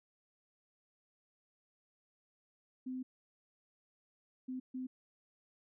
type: tone bursts at uneven times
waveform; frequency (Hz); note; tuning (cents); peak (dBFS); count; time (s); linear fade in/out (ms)
sine; 256.7; C4; -33; -38; 3; 2.86-3.03 / 4.48-4.6 / 4.74-4.87; 10
effects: none